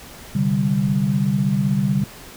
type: chord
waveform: sine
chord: C suspended second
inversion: none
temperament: equal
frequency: 130.81 / 146.83 / 196 Hz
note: C3 / D3 / G3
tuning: 0 / 0 / 0 cents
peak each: -23 / -21 / -19 dBFS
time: 0.35-2.04 s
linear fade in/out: 5 ms
effects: pink hiss -40 dBFS RMS until 2.36 s